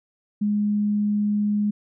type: tone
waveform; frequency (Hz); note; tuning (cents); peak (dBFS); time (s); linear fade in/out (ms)
sine; 207.7; G#3; 0; -19; 0.41-1.71; 10
effects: none